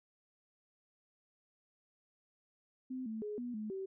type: tone with pitch steps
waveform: sine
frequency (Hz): 257.6 / 220.6 / 419.3 / 243.5 / 214.4 / 384.2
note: C4 / A3 / G#4 / B3 / A3 / G4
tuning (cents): -27 / +5 / +17 / -24 / -45 / -35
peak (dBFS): -38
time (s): 2.9-3.86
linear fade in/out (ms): 10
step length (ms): 160
effects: none